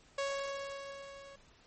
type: tone with level ramp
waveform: sawtooth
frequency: 554.4 Hz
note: C#5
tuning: in tune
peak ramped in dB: -28 to -47 dBFS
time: 0.18-1.36 s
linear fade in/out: 5 ms
effects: pink hiss -63 dBFS RMS until 1.66 s + MP3 32 kbps